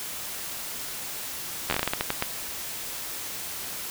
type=slowing click train; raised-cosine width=0.3 ms; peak=-8 dBFS; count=12; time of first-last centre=1.7-2.224 s; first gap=11 ms; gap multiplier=1.27; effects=white hiss -35 dBFS RMS until 3.9 s